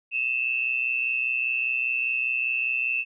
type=tone pair together; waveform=sine; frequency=2574 / 2699 Hz; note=E7 / E7; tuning=-42 / +40 cents; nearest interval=minor second; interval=82 cents; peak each=-26 dBFS; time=0.11-3.05 s; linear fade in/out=50 ms; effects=none